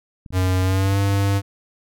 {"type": "clicks", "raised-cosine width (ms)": 5, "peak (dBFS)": -25, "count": 11, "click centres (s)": [0.262, 0.306, 0.377, 0.427, 0.479, 0.621, 0.728, 0.858, 0.929, 1.096, 1.139]}
{"type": "tone with pitch glide", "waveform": "square", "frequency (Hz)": [92.6, 99.25], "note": ["F#2", "G2"], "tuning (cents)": [2, 22], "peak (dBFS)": -17, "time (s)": [0.32, 1.42], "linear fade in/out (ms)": 50, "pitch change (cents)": 120, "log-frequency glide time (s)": [0.61, 0.98]}
{"effects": []}